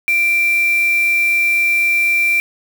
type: tone with quantisation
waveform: sine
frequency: 2356 Hz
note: D7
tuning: 5 cents sharp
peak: -12 dBFS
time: 0.08-2.4 s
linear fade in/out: 0 ms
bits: 4
effects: none